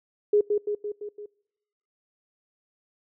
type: tone with echo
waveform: sine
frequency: 415.3 Hz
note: G#4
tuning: in tune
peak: -16 dBFS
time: 0.33-0.41 s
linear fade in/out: 5 ms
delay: 170 ms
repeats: 5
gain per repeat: -4 dB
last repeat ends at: 1.26 s
effects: noise-tail reverb RT60 0.9 s tail -26 dB re dry